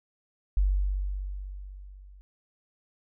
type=tone with level ramp; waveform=sine; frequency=48.04 Hz; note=G1; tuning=34 cents flat; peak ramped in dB=-19 to -48 dBFS; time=0.57-2.21 s; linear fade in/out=0 ms; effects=none